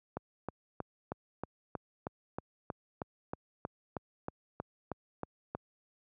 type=click train; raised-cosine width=1 ms; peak=-22 dBFS; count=18; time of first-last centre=0.17-5.55 s; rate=3.16 Hz; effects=high-pass 80 Hz 12 dB/octave